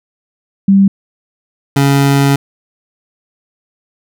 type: tone pair in turn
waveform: sine / 25% pulse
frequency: 196 / 139.32 Hz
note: G3 / C#3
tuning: 0 / +9 cents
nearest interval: tritone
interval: 591 cents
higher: first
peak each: -4 dBFS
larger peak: neither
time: 0.68-0.88 / 1.76-2.36 s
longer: second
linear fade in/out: 5 ms
effects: none